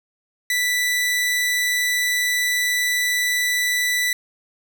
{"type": "tone", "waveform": "sawtooth", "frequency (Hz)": 1975.5, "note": "B6", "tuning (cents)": 0, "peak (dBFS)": -15, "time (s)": [0.5, 4.13], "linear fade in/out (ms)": 2, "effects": []}